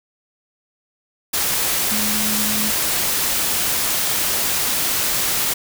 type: tone in noise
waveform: sine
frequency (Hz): 213.2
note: G#3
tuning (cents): +46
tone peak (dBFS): -25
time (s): 1.91-2.71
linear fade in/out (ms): 10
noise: white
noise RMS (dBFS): -20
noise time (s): 1.33-5.54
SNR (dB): -8
effects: none